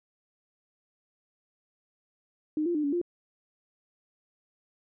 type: tone with pitch steps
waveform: sine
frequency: 306.5 / 346.4 / 300.6 / 284.6 / 349.2 Hz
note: D#4 / F4 / D4 / C#4 / F4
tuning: -26 / -14 / +40 / +46 / 0 cents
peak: -25 dBFS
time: 2.57-3.015 s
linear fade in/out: 2 ms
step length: 89 ms
effects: none